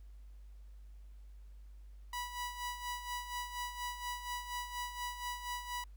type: tone with tremolo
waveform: sawtooth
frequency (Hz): 979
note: B5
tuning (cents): -15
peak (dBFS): -33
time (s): 2.13-5.84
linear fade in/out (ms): 2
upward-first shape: sine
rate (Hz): 4.2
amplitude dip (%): 65
effects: added 50 Hz sine -50 dBFS peak until 5.96 s + pink hiss -75 dBFS RMS until 5.96 s